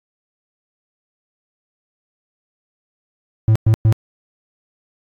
triangle tone bursts, 110 Hz, A2, in tune, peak -7 dBFS, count 3, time 3.48-3.925 s, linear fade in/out 0 ms, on 75 ms, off 110 ms, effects AAC 64 kbps

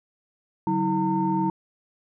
sine tone cluster, 145.1 / 188 / 321.9 / 911 Hz, D3 / F#3 / E4 / A#5, -21 / +28 / -41 / -40 cents, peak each -32 / -25 / -25 / -25 dBFS, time 0.67-1.5 s, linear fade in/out 2 ms, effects tanh soft clip ceiling -11 dBFS

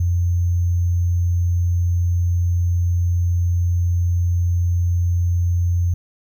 sine tone with sample-and-hold, 87.31 Hz, F2, in tune, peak -15 dBFS, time 0-5.94 s, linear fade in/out 5 ms, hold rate 6300 Hz, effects none

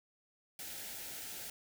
white band-stop noise, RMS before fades -45 dBFS, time 0.59-1.5 s, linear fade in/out 2 ms, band 930 to 1300 Hz, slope 96 dB/octave, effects none

